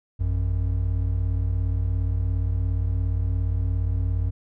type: tone pair together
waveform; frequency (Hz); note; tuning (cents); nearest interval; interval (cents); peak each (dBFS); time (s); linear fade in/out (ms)
triangle; 54.3 / 91.5; A1 / F#2; -22 / -19; major sixth; 903; -23 / -21; 0.19-4.31; 20
effects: none